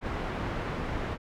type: low-pass noise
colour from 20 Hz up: pink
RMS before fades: -33 dBFS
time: 0.01-1.18 s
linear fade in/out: 50 ms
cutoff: 1900 Hz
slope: 12 dB/octave
effects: none